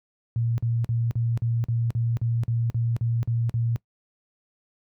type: tone bursts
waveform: sine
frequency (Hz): 116.5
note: A#2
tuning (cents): -1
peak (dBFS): -21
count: 13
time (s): 0.36-3.76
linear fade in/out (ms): 0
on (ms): 220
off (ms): 45
effects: noise-tail reverb RT60 0.1 s tail -22 dB re dry + high-pass 60 Hz 12 dB/octave